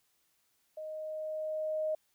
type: tone with level ramp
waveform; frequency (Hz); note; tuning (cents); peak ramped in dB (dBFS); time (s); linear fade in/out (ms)
sine; 622.3; D#5; 0; -39 to -29; 0.77-1.95; 5
effects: white hiss -74 dBFS RMS until 2.14 s